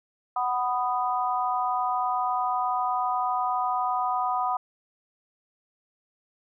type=harmonic tone; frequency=248.1 Hz; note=B3; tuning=8 cents sharp; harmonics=3 / 4 / 5; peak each=-27 / -28 / -29 dBFS; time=0.36-4.57 s; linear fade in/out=5 ms; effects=none